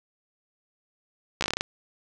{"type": "slowing click train", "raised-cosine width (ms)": 0.2, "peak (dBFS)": -8, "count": 9, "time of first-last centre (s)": [1.41, 1.609], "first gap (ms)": 14, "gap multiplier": 1.16, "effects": []}